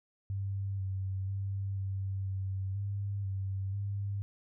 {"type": "tone with pitch steps", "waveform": "sine", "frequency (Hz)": [98.2, 95.7, 98, 96.8, 96, 100, 96.7, 100.1], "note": ["G2", "G2", "G2", "G2", "G2", "G2", "G2", "G2"], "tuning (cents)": [4, -41, 0, -21, -36, 35, -23, 37], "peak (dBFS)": -32, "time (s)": [0.3, 4.22], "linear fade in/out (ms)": 0, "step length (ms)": 490, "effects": []}